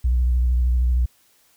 sine tone with vibrato, 61.5 Hz, B1, 7 cents flat, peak -14 dBFS, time 0.04-1.06 s, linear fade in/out 10 ms, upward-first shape sine, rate 13 Hz, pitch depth 53 cents each way, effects tanh soft clip ceiling -13 dBFS + white hiss -59 dBFS RMS until 1.56 s

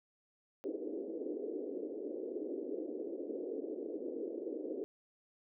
white band-pass noise, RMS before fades -41 dBFS, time 0.64-4.84 s, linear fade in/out 0 ms, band 280 to 480 Hz, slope 48 dB/octave, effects none

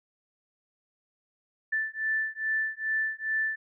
sine beating tone pair, 1760 / 1762.4 Hz, A6 / A6, 0 / +2 cents, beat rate 2.4 Hz, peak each -30 dBFS, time 1.72-3.56 s, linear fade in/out 10 ms, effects none

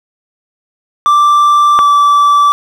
triangle tone pair in turn, 1174.7 / 1159.9 Hz, D6 / D6, 0 / -22 cents, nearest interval unison, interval 22 cents, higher first, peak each -3 dBFS, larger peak neither, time 1.06-1.79 / 1.79-2.52 s, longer neither, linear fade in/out 0 ms, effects none

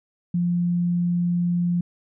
sine tone, 174.61 Hz, F3, in tune, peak -19 dBFS, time 0.34-1.81 s, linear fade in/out 5 ms, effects none

